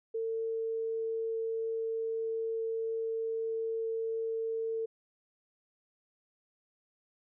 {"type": "tone", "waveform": "sine", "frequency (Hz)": 450.4, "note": "A4", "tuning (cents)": 40, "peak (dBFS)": -31, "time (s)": [0.14, 4.86], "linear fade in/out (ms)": 10, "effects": []}